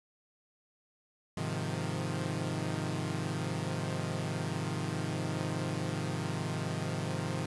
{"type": "chord", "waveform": "sawtooth", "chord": "F minor seventh", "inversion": "first", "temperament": "equal", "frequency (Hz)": [103.83, 130.81, 155.56, 174.61], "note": ["Ab2", "C3", "Eb3", "F3"], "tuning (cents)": [0, 0, 0, 0], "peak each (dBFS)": [-35, -34, -33, -35], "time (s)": [1.37, 7.46], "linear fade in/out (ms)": 5, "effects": ["resampled to 24000 Hz", "9-bit"]}